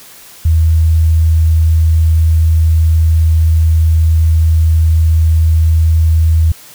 sine tone, 80.5 Hz, E2, 41 cents flat, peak -6 dBFS, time 0.45-6.52 s, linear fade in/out 5 ms, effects white hiss -37 dBFS RMS until 6.74 s

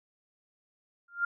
sine tone with exponential growth, 1396.9 Hz, F6, in tune, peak -22 dBFS, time 1.08-1.25 s, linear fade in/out 5 ms, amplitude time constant 36 ms, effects none

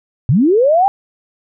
sine linear sweep, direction up, 105.8 to 813 Hz, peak -8 dBFS, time 0.29-0.88 s, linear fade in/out 0 ms, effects none

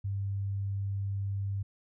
sine tone, 98.9 Hz, G2, 16 cents sharp, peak -30 dBFS, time 0.04-1.63 s, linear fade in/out 10 ms, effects none

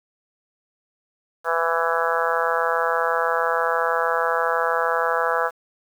harmonic tone, 166.2 Hz, E3, 15 cents sharp, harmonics 3 / 4 / 5 / 6 / 7 / 8 / 9 / 10, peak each -25 / -27 / -29 / -27 / -28 / -26 / -29 / -29 dBFS, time 1.44-5.51 s, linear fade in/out 50 ms, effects 8-bit

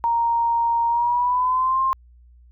sine tone with pitch glide, 932.3 to 1058.6 Hz, A#5 to C6, 0 to +20 cents, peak -17 dBFS, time 0.04-1.93 s, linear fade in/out 0 ms, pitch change +220 cents, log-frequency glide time 0.88-1.81 s, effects added 60 Hz sine -47 dBFS peak until 2.51 s

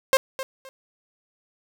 sawtooth tone with echo, 531 Hz, C5, 25 cents sharp, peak -11 dBFS, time 0.13-0.17 s, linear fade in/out 0 ms, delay 260 ms, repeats 2, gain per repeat -13 dB, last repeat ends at 0.69 s, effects none

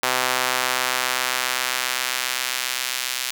sawtooth tone with high-pass filter sweep, 127.5 Hz, C3, 44 cents flat, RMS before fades -24 dBFS, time 0.03-3.31 s, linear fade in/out 2 ms, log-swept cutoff 860 to 2800 Hz, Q 0.71, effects none

